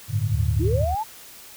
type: chord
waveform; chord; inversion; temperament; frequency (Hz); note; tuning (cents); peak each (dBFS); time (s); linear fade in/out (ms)
sine; G suspended second; none; equal; 98 / 110 / 146.83; G2 / A2 / D3; 0 / 0 / 0; -25 / -23 / -29; 0.08-0.87; 50
type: tone with vibrato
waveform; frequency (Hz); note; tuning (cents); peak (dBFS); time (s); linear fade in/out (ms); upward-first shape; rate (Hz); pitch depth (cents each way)
sine; 75.3; D2; +44; -23; 0.33-0.95; 5; sine; 2.6; 29
type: linear sweep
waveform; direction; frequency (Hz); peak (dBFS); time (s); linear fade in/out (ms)
sine; up; 289.2 to 909; -23; 0.59-1.04; 20
effects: white hiss -44 dBFS RMS until 1.56 s